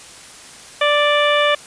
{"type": "harmonic tone", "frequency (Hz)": 587.3, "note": "D5", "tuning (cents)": 0, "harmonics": [1, 2, 3, 4, 5, 6], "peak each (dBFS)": [-16, -19, -21, -22, -23, -24], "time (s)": [0.81, 1.55], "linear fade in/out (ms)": 5, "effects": ["white hiss -39 dBFS RMS until 1.66 s", "resampled to 22050 Hz"]}